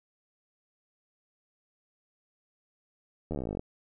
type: slowing click train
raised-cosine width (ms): 2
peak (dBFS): -21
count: 18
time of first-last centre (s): 3.31-3.594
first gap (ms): 12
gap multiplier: 1.04
effects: none